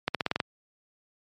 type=accelerating click train; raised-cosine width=0.3 ms; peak=-9 dBFS; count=7; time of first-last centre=0.08-0.402 s; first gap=67 ms; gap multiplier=0.91; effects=high-pass 100 Hz 12 dB/octave + MP3 64 kbps